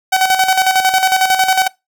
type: tone with tremolo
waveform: sawtooth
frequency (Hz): 756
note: F#5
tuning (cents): +37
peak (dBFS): -5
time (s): 0.12-1.68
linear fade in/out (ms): 10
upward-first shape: square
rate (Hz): 11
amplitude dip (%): 60
effects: noise-tail reverb RT60 0.2 s tail -22 dB re dry